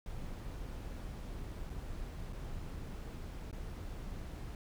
brown noise with dropouts, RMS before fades -43 dBFS, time 0.06-4.55 s, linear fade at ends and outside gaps 1 ms, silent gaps 1.696-1.7 / 2.326-2.33 / 3.513-3.528 s, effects none

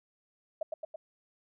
sine tone with echo, 630 Hz, D#5, 21 cents sharp, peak -29 dBFS, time 0.61-0.63 s, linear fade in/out 5 ms, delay 110 ms, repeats 3, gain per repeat -3 dB, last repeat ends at 0.96 s, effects none

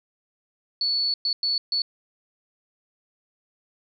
sine tone bursts at uneven times, 4435 Hz, C#8, in tune, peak -21 dBFS, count 4, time 0.81-1.14 / 1.25-1.33 / 1.43-1.58 / 1.72-1.82 s, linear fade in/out 2 ms, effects none

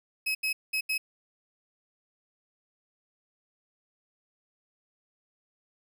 35% pulse tone bursts at uneven times, 2558 Hz, D#7, 47 cents sharp, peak -25 dBFS, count 4, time 0.26-0.35 / 0.43-0.53 / 0.73-0.81 / 0.89-0.98 s, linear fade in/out 10 ms, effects none

